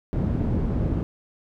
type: low-pass noise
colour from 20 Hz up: white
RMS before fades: -24 dBFS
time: 0.13-1.03 s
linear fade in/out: 0 ms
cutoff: 190 Hz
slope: 12 dB/octave
effects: none

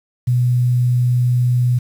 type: tone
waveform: sine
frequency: 123.4 Hz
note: B2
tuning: 1 cent flat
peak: -12 dBFS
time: 0.27-1.79 s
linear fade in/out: 10 ms
effects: 7-bit

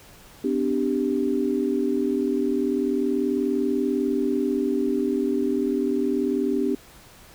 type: chord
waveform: sine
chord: G major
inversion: first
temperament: equal with one note detuned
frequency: 253.4 / 293.7 / 392 Hz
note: B3 / D4 / G4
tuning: +45 / 0 / 0 cents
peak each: -25 dBFS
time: 0.44-6.75 s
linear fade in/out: 5 ms
effects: pink hiss -49 dBFS RMS until 7.34 s

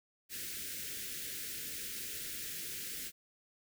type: band-stop noise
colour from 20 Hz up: white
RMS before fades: -42 dBFS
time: 0.29-3.12 s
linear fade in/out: 50 ms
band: 500 to 1500 Hz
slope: 48 dB/octave
effects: none

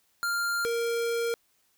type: tone pair in turn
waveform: square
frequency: 1396.9 / 466.2 Hz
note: F6 / A#4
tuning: 0 / 0 cents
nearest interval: octave + perfect fifth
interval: 1900 cents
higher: first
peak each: -27 dBFS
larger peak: neither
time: 0.23-0.65 / 0.65-1.34 s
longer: second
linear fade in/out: 0 ms
effects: white hiss -69 dBFS RMS until 1.77 s

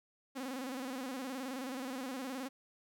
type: tone with vibrato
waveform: sawtooth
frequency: 260.7 Hz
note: C4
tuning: 6 cents flat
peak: -35 dBFS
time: 0.35-2.49 s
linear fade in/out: 20 ms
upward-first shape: square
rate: 19 Hz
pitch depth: 77 cents each way
effects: none

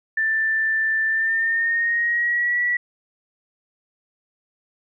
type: tone with pitch glide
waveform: sine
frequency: 1772 to 1943.6 Hz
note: A6 to B6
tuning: +12 to -28 cents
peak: -18 dBFS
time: 0.17-2.77 s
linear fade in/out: 5 ms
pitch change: +160 cents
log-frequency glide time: 1.07-2.6 s
effects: none

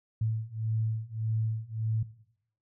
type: beating tone pair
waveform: sine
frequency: 109.9 / 111.6 Hz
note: A2 / A2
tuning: -2 / +25 cents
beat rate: 1.7 Hz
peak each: -31 dBFS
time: 0.21-2.03 s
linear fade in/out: 5 ms
effects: noise-tail reverb RT60 0.7 s tail -17 dB re dry

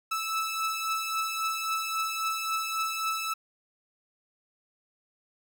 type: beating tone pair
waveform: sawtooth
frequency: 1308 / 1311.7 Hz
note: E6 / E6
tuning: -14 / -9 cents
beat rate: 3.7 Hz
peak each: -31 / -26 dBFS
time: 0.11-3.34 s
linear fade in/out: 10 ms
effects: none

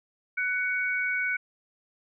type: tone pair together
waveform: sine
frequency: 1493 / 2239 Hz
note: F#6 / C#7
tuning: +15 / +17 cents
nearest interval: perfect fifth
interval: 702 cents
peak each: -28 dBFS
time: 0.37-1.37 s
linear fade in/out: 10 ms
effects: none

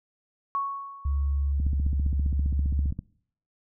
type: tone with exponential decay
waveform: sine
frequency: 1108.7 Hz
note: C#6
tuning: in tune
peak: -23 dBFS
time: 0.55-1.52 s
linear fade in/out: 0 ms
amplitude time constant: 210 ms
type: tone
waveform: sine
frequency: 70.2 Hz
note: C#2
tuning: 22 cents sharp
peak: -23 dBFS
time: 1.05-2.91 s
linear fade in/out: 5 ms
type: click train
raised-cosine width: 5 ms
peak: -20 dBFS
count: 22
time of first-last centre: 1.6-2.991 s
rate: 15.1 Hz
effects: noise-tail reverb RT60 0.6 s tail -22 dB re dry

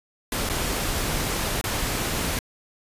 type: noise with dropouts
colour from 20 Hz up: pink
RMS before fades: -26 dBFS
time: 0.32-2.39 s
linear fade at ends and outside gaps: 2 ms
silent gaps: 0.491-0.497 / 1.613-1.64 s
effects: resampled to 32000 Hz

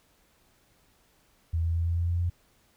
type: tone with pitch steps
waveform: sine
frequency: 82.41 / 83.18 / 83.95 / 84.73 / 85.51 / 86.31 / 87.11 Hz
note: E2 / E2 / E2 / E2 / F2 / F2 / F2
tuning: 0 / +16 / +32 / +48 / -36 / -20 / -4 cents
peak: -24 dBFS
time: 1.53-2.3 s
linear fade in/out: 10 ms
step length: 110 ms
effects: pink hiss -65 dBFS RMS until 2.76 s

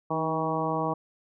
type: harmonic tone with a mistuned harmonic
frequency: 160 Hz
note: D#3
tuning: 49 cents sharp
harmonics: 1 / 2 / 3 / 4 / 5 / 6 / 7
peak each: -33 / -33 / -33 / -33 / -33 / -33 / -33 dBFS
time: 0.1-0.94 s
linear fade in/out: 10 ms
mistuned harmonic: 2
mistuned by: -36 cents
effects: none

